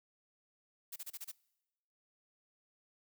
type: noise bursts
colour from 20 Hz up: blue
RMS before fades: -44 dBFS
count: 6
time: 0.92-1.317 s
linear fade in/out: 10 ms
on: 42 ms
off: 29 ms
effects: noise-tail reverb RT60 1.0 s tail -24 dB re dry